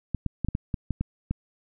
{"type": "clicks", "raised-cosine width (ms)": 5, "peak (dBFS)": -14, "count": 9, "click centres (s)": [0.147, 0.263, 0.447, 0.486, 0.551, 0.742, 0.907, 1.01, 1.31], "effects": []}